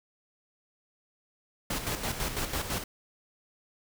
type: noise with tremolo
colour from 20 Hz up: pink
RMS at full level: -31 dBFS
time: 1.7-2.84 s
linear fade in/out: 5 ms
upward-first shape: square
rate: 6 Hz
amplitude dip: 55%
effects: none